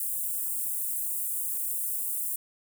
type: high-pass noise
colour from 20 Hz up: white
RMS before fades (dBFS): -31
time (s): 0-2.36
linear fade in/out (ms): 2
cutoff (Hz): 8200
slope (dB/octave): 48
effects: none